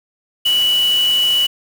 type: tone in noise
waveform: sine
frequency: 2951 Hz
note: F#7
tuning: 5 cents flat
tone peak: -12 dBFS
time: 0.45-1.47 s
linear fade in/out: 10 ms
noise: white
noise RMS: -28 dBFS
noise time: 0.45-1.47 s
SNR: +13 dB
effects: none